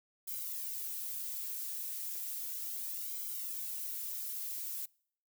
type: noise with flanger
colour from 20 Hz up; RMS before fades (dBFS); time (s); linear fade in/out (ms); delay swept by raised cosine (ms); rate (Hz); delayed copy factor
violet; -40; 0.27-4.86; 10; 1.1 to 3.7; 0.34; -0.7
effects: noise-tail reverb RT60 0.6 s tail -26 dB re dry